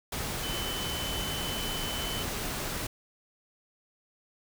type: tone in noise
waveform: sine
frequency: 3032 Hz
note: F#7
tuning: 42 cents sharp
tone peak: -36 dBFS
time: 0.43-2.23 s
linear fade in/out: 5 ms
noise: pink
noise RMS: -34 dBFS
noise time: 0.12-2.87 s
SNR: -5 dB
effects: none